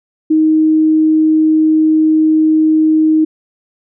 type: tone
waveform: sine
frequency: 313.4 Hz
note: D#4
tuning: 13 cents sharp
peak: -7 dBFS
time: 0.3-3.25 s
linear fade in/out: 10 ms
effects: none